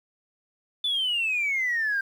sine exponential sweep, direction down, 3520 to 1568 Hz, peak -22 dBFS, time 0.84-2.01 s, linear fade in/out 5 ms, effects tanh soft clip ceiling -19 dBFS + 9-bit

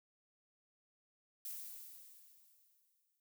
violet noise with exponential decay, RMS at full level -44 dBFS, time 1.45-3.2 s, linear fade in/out 1 ms, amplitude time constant 380 ms, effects noise-tail reverb RT60 0.1 s tail -23 dB re dry

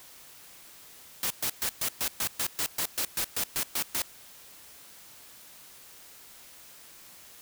white noise bursts, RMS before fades -29 dBFS, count 15, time 1.23-4.02 s, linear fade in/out 2 ms, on 74 ms, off 120 ms, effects white hiss -51 dBFS RMS until 7.41 s

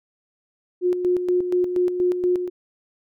sine tone with tremolo, 359.5 Hz, F#4, 50 cents flat, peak -16 dBFS, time 0.81-2.5 s, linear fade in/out 50 ms, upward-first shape square, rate 4.2 Hz, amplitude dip 55%, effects none

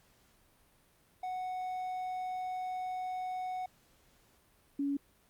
triangle / sine tone pair in turn, 739 / 281.5 Hz, F#5 / C#4, -2 / +27 cents, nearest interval octave + perfect fourth, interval 1671 cents, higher first, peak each -33 / -30 dBFS, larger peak second, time 1.23-3.66 / 4.79-4.97 s, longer first, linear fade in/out 5 ms, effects pink hiss -67 dBFS RMS until 5.29 s + Opus 48 kbps

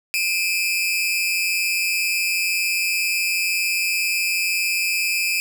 sawtooth tone pair together, 2391 / 2573 Hz, D7 / E7, +30 / -43 cents, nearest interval minor second, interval 127 cents, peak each -19 dBFS, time 0.14-5.4 s, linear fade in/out 0 ms, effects none

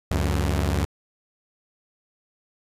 sawtooth tone pair together, 71.6 / 92.34 Hz, D2 / F#2, -43 / -3 cents, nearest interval major third, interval 440 cents, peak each -19 / -21 dBFS, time 0.11-0.85 s, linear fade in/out 0 ms, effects resampled to 32000 Hz + 9-bit

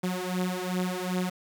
sawtooth beating tone pair, 181.1 / 183.7 Hz, F#3 / F#3, -37 / -12 cents, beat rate 2.6 Hz, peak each -27 dBFS, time 0.03-1.3 s, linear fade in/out 10 ms, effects 8-bit

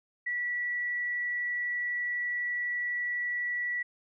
sine tone, 1948 Hz, B6, 24 cents flat, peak -29 dBFS, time 0.26-3.83 s, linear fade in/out 10 ms, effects none

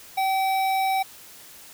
square tone with notch filter, 768 Hz, G5, 36 cents flat, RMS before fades -23 dBFS, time 0.17-1.03 s, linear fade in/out 10 ms, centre 7100 Hz, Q 1.1, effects white hiss -46 dBFS RMS until 1.73 s

